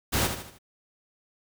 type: noise with echo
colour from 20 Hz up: pink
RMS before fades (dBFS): -25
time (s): 0.12-0.28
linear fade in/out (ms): 20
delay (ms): 77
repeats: 4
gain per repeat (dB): -7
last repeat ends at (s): 0.588
effects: none